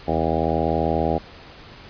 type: harmonic tone with a mistuned harmonic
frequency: 80.3 Hz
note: E2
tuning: 45 cents flat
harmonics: 1 / 2 / 3 / 4 / 5 / 6 / 7 / 8 / 9 / 10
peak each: -28 / -28 / -28 / -28 / -28 / -28 / -28 / -28 / -28 / -28 dBFS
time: 0.07-1.19 s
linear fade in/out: 20 ms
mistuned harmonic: 1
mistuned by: -110 cents
effects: pink hiss -43 dBFS RMS until 1.89 s + resampled to 11025 Hz